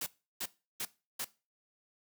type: noise bursts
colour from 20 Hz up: white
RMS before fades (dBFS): -37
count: 4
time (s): 0.01-1.246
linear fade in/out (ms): 5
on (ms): 54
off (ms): 340
effects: noise-tail reverb RT60 0.3 s tail -19 dB re dry + high-pass 100 Hz 12 dB/octave